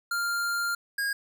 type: tone pair in turn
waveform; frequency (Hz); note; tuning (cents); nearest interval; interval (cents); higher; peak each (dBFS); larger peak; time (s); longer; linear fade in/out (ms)
square; 1396.9 / 1631.5; F6 / G#6; 0 / -31; minor third; 269; second; -27; neither; 0.11-0.75 / 0.98-1.13; first; 5
effects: none